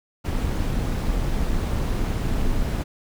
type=noise with amplitude modulation; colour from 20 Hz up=brown; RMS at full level=-21 dBFS; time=0.24-2.84 s; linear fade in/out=20 ms; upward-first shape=sine; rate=217 Hz; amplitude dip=45%; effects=none